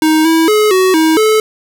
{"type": "tone with pitch steps", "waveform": "square", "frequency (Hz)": [313.5, 325.1, 425.3, 374, 318.6, 433.6], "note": ["D#4", "E4", "G#4", "F#4", "D#4", "A4"], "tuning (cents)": [13, -24, 41, 19, 41, -25], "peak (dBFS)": -8, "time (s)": [0.02, 1.4], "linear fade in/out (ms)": 2, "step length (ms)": 230, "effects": []}